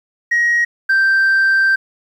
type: tone pair in turn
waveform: sine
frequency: 1890 / 1567 Hz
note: A#6 / G6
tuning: +23 / -1 cents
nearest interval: minor third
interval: 324 cents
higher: first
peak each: -10 / -8 dBFS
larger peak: second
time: 0.31-0.65 / 0.89-1.76 s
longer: second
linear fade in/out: 10 ms
effects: tanh soft clip ceiling -9 dBFS + 8-bit